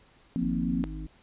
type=chord; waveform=sine; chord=F suspended fourth; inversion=none; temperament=just; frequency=174.61 / 232.8 / 261.9 Hz; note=F3 / Bb3 / C4; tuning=0 / -2 / +2 cents; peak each=-30 dBFS; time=0.36-0.84 s; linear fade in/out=0 ms
type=harmonic tone; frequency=51.91 Hz; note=G#1; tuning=in tune; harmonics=1 / 3 / 5 / 6; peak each=-36 / -41 / -45 / -42 dBFS; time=0.41-1.07 s; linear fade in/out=10 ms
effects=pink hiss -60 dBFS RMS until 1.22 s + resampled to 8000 Hz